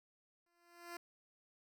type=tone with exponential growth; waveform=10% pulse; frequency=344.9 Hz; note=F4; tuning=22 cents flat; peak=-35 dBFS; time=0.46-0.97 s; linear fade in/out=5 ms; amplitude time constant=110 ms; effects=none